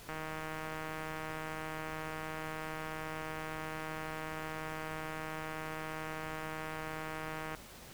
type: click train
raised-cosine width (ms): 0.5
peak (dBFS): -26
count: 1172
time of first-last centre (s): 0.09-7.549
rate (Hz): 157
effects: pink hiss -52 dBFS RMS until 7.93 s